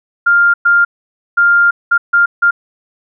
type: tone bursts at uneven times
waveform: sine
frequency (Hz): 1400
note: F6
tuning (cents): +4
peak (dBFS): -6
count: 6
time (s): 0.26-0.54 / 0.65-0.85 / 1.37-1.71 / 1.91-1.98 / 2.13-2.26 / 2.42-2.51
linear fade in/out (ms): 10
effects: none